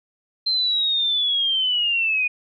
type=linear sweep; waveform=sine; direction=down; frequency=4140 to 2454 Hz; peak=-18 dBFS; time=0.46-2.28 s; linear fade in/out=10 ms; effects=none